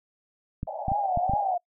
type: clicks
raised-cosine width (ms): 5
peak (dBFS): -18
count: 6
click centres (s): 0.631 / 0.883 / 0.918 / 1.174 / 1.296 / 1.336
type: band-pass noise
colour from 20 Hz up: white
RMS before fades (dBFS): -34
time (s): 0.67-1.55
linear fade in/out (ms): 2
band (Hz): 580 to 840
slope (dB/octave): 96
type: tone with vibrato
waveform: sine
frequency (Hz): 762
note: G5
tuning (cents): -49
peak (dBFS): -24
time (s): 0.88-1.58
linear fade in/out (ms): 10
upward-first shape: triangle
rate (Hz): 2.5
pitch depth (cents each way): 170
effects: noise-tail reverb RT60 0.1 s tail -25 dB re dry